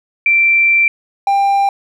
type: tone pair in turn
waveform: sine / triangle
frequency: 2349 / 794.4 Hz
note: D7 / G5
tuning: 0 / +23 cents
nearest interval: octave + perfect fifth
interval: 1877 cents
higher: first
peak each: -8 dBFS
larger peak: neither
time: 0.26-0.88 / 1.27-1.69 s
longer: first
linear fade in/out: 2 ms
effects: none